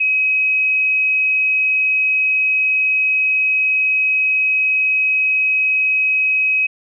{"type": "tone", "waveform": "sine", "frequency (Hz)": 2541, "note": "D#7", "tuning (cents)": 36, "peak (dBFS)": -13, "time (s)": [0, 6.67], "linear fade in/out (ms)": 10, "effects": []}